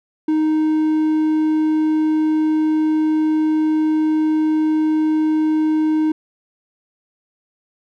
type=tone; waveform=triangle; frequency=311.1 Hz; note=D#4; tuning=in tune; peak=-12 dBFS; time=0.28-6.12 s; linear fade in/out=5 ms; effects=none